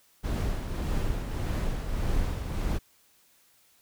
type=noise with tremolo; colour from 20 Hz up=brown; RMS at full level=-27 dBFS; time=0.23-2.79 s; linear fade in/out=20 ms; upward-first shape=triangle; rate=1.7 Hz; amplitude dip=50%; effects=white hiss -63 dBFS RMS until 3.81 s